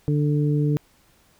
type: harmonic tone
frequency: 147.6 Hz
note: D3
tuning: 9 cents sharp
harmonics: 1 / 2 / 3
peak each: -19 / -25 / -29 dBFS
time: 0.08-0.77 s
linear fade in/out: 0 ms
effects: pink hiss -59 dBFS RMS until 1.39 s